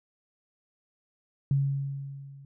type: tone with level ramp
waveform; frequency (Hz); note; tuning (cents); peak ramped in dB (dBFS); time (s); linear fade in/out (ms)
sine; 138.59; C#3; 0; -20 to -46; 1.51-2.45; 2
effects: none